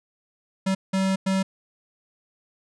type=tone bursts at uneven times; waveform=square; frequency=191.4 Hz; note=G3; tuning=41 cents flat; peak=-21 dBFS; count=3; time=0.66-0.75 / 0.93-1.16 / 1.26-1.43 s; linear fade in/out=10 ms; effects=resampled to 22050 Hz